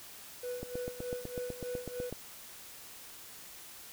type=tone with tremolo; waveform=triangle; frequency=494.1 Hz; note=B4; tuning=1 cent sharp; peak=-33 dBFS; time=0.43-2.1 s; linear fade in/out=5 ms; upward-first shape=sine; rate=3.3 Hz; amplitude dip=75%
type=click train; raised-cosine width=2 ms; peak=-25 dBFS; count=13; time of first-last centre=0.63-2.126 s; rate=8.02 Hz
effects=white hiss -50 dBFS RMS until 3.92 s